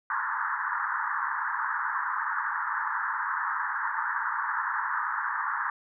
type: band-pass noise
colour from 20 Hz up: pink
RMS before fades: -30 dBFS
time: 0.1-5.7 s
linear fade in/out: 2 ms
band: 890 to 1800 Hz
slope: 96 dB/octave
effects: none